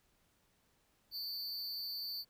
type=tone with amplitude modulation; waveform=square; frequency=4542 Hz; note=C#8; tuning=41 cents sharp; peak=-36 dBFS; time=1.11-2.25 s; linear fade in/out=50 ms; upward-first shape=sine; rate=268 Hz; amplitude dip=85%; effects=pink hiss -74 dBFS RMS until 2.29 s